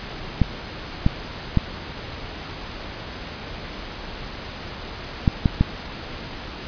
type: clicks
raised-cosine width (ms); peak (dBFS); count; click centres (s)
5; -3; 6; 0.417 / 1.064 / 1.573 / 5.278 / 5.458 / 5.61
effects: pink hiss -34 dBFS RMS until 6.67 s + resampled to 11025 Hz